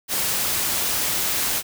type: noise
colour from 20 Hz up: white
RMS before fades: -23 dBFS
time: 0.08-1.63 s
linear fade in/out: 50 ms
effects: none